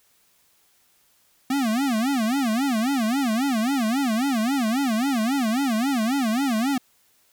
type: tone with vibrato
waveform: square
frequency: 246.9 Hz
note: B3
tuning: in tune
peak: -21 dBFS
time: 1.5-6.78 s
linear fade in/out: 5 ms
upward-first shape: sine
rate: 3.7 Hz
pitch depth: 240 cents each way
effects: white hiss -62 dBFS RMS until 7.32 s